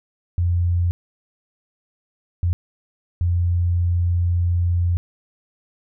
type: tone bursts at uneven times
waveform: sine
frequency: 87.31 Hz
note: F2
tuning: in tune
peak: -16 dBFS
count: 3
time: 0.38-0.91 / 2.43-2.53 / 3.21-4.97 s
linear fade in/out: 0 ms
effects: none